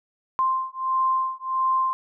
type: beating tone pair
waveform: sine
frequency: 1046.5 / 1048 Hz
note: C6 / C6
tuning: 0 / +2 cents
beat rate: 1.5 Hz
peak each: -24 dBFS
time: 0.39-1.93 s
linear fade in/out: 0 ms
effects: none